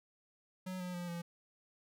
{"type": "tone with pitch steps", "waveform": "square", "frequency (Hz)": [185, 180.36, 175.83, 171.42], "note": ["F#3", "F#3", "F3", "F3"], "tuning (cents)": [0, -44, 12, -32], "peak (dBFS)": -40, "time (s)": [0.66, 1.22], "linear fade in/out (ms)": 10, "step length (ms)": 140, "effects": []}